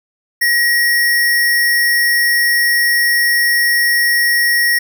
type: tone with sample-and-hold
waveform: sine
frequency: 1900 Hz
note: A#6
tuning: 33 cents sharp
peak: -10 dBFS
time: 0.41-4.79 s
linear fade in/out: 10 ms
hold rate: 7350 Hz
effects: none